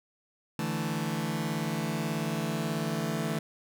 sawtooth chord, D suspended second, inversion none, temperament just, 146.83 / 165.19 / 220.2 Hz, D3 / E3 / A3, 0 / +4 / +2 cents, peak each -31 / -29 / -29 dBFS, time 0.59-3.39 s, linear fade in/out 2 ms, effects none

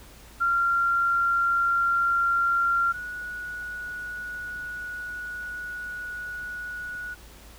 sine tone pair in turn, 1381 / 1463.1 Hz, F6 / F#6, -20 / -20 cents, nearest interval minor second, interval 100 cents, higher second, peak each -20 / -32 dBFS, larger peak first, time 0.4-2.93 / 2.93-7.15 s, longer second, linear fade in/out 20 ms, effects added 55 Hz sine -49 dBFS peak until 7.58 s + pink hiss -50 dBFS RMS until 7.58 s

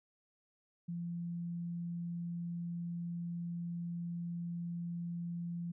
sine tone, 171.6 Hz, F3, 30 cents flat, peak -37 dBFS, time 0.88-5.72 s, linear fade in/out 10 ms, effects none

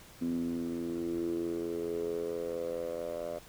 10% pulse tone with band-pass filter sweep, 84.5 Hz, E2, 43 cents sharp, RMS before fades -35 dBFS, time 0.21-3.39 s, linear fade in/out 10 ms, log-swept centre 250 to 620 Hz, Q 6, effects pink hiss -54 dBFS RMS until 3.48 s

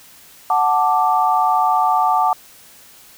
sine chord, D major, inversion first, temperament equal, 740 / 880 / 1174.7 Hz, F#5 / A5 / D6, 0 / 0 / 0 cents, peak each -17 / -17 / -18 dBFS, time 0.5-2.33 s, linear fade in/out 2 ms, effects white hiss -45 dBFS RMS until 3.17 s

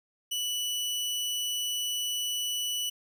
sawtooth tone, 2960 Hz, F#7, in tune, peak -26 dBFS, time 0.31-2.9 s, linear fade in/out 10 ms, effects none

